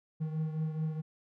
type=beating tone pair; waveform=triangle; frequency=156.3 / 161 Hz; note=D#3 / E3; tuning=+8 / -41 cents; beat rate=4.7 Hz; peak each=-30 / -37 dBFS; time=0.2-1.02 s; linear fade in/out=20 ms; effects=none